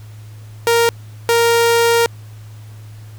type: tone bursts at uneven times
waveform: sawtooth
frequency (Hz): 466.2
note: A#4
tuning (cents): 0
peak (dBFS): -7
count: 2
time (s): 0.67-0.89 / 1.29-2.06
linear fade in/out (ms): 0
effects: added 107 Hz sine -33 dBFS peak until 3.18 s + pink hiss -48 dBFS RMS until 3.18 s